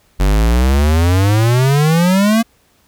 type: exponential sweep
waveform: square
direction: up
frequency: 46.25 to 233 Hz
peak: -10 dBFS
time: 0.19-2.43 s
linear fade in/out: 20 ms
effects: pink hiss -55 dBFS RMS until 2.87 s